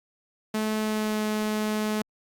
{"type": "tone with pitch glide", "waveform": "sawtooth", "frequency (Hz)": [216.2, 213.8], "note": ["A3", "A3"], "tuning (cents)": [-30, -49], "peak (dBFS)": -21, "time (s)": [0.54, 2.02], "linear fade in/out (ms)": 5, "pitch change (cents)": -19, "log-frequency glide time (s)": [0.77, 1.21], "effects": ["Opus 48 kbps"]}